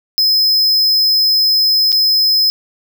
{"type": "tone with dropouts", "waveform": "square", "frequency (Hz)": 5100, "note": "D#8", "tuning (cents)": 42, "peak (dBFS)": -10, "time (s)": [0.18, 2.5], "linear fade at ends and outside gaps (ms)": 0, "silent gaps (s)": [1.92, 1.927], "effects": []}